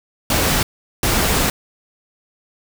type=noise bursts at uneven times; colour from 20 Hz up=pink; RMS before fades=-17 dBFS; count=2; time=0.3-0.63 / 1.03-1.5 s; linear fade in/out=2 ms; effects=none